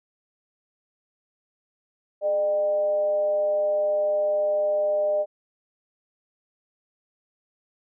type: tone with frequency modulation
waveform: sine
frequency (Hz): 604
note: D5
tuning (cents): +48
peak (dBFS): -20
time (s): 2.21-5.26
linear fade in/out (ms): 50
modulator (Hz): 186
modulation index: 0.29
effects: none